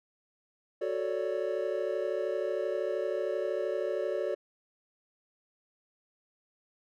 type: chord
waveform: triangle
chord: D major seventh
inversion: first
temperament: equal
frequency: 370 / 440 / 554.4 / 587.3 Hz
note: F#4 / A4 / C#5 / D5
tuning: 0 / 0 / 0 / 0 cents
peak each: -33 dBFS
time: 0.81-4.35 s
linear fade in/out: 10 ms
effects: none